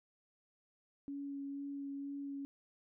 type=tone with vibrato; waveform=sine; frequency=280 Hz; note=C#4; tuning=18 cents sharp; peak=-40 dBFS; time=1.08-2.45 s; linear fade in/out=0 ms; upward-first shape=sine; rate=2.1 Hz; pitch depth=11 cents each way; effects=none